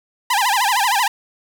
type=tone with vibrato; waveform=sawtooth; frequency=896 Hz; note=A5; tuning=31 cents sharp; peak=-11 dBFS; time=0.3-1.08 s; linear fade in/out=5 ms; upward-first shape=sine; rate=13 Hz; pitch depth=230 cents each way; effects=none